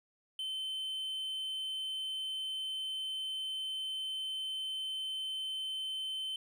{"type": "tone", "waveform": "triangle", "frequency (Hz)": 3075, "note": "G7", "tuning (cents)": -34, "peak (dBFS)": -34, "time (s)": [0.39, 6.36], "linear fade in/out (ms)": 2, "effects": []}